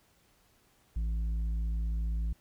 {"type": "tone with tanh clipping", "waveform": "sine", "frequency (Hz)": 55.3, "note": "A1", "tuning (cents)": 9, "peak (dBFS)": -30, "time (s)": [0.96, 2.33], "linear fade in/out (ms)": 5, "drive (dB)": 6, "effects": ["pink hiss -67 dBFS RMS until 2.4 s"]}